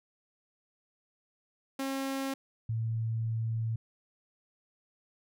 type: tone pair in turn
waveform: sawtooth / sine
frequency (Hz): 270 / 112.9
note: C#4 / A2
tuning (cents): -45 / +45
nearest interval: octave + minor third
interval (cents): 1510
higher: first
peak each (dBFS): -28 / -29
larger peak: first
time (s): 1.79-2.34 / 2.69-3.76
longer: second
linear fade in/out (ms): 5
effects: none